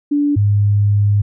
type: tone pair in turn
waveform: sine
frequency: 290 / 102.53 Hz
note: D4 / G#2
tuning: -22 / -22 cents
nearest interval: octave + tritone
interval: 1800 cents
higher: first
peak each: -12 / -10 dBFS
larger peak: second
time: 0.11-0.36 / 0.36-1.22 s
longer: second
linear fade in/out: 10 ms
effects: none